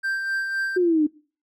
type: tone with tremolo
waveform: triangle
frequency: 1574 Hz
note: G6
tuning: 7 cents sharp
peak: -20 dBFS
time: 0.03-0.78 s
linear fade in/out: 20 ms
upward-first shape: sine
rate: 3.9 Hz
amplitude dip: 40%
type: exponential sweep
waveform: sine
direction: down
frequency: 372.1 to 293.7 Hz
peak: -16 dBFS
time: 0.76-1.07 s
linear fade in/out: 10 ms
effects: noise-tail reverb RT60 0.4 s tail -23 dB re dry